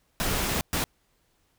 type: noise bursts at uneven times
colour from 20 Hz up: pink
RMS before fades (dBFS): -27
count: 2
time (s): 0.2-0.61 / 0.73-0.84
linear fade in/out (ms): 0
effects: pink hiss -69 dBFS RMS until 1.58 s